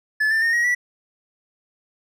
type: tone with pitch steps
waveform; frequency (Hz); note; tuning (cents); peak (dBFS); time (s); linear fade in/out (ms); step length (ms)
triangle; 1728 / 1781.7 / 1837.1 / 1894.2 / 1953.1; A6 / A6 / A#6 / A#6 / B6; -32 / +21 / -26 / +27 / -20; -15; 0.2-0.75; 10; 110
effects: none